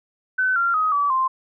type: tone with pitch steps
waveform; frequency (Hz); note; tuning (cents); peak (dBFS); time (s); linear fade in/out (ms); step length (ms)
sine; 1515 / 1381.3 / 1259.3 / 1148.2 / 1046.8; F#6 / F6 / D#6 / D6 / C6; +40 / -19 / +20 / -39 / 0; -17; 0.38-1.28; 10; 180
effects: none